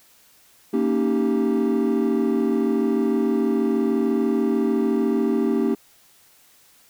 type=chord; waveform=triangle; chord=Eb dominant seventh; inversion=second; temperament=equal with one note detuned; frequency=230.8 / 277.2 / 311.1 / 392 Hz; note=Bb3 / Db4 / Eb4 / G4; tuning=-17 / 0 / 0 / 0 cents; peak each=-20 / -22 / -23 / -21 dBFS; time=0.73-5.75 s; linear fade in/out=10 ms; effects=tanh soft clip ceiling -9 dBFS + white hiss -55 dBFS RMS until 6.89 s